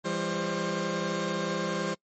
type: tone cluster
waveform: 20% pulse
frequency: 168.6 / 200.1 / 530 Hz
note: E3 / G3 / C5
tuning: +39 / +36 / +22 cents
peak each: -28 dBFS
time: 0.04-1.95 s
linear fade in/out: 20 ms
effects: noise-tail reverb RT60 0.1 s tail -24 dB re dry + MP3 32 kbps